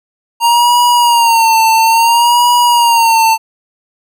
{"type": "tone with vibrato", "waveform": "square", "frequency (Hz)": 930, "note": "A#5", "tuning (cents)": -4, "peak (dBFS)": -7, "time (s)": [0.4, 3.38], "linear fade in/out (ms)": 50, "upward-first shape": "sine", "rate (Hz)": 0.59, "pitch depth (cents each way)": 69, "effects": []}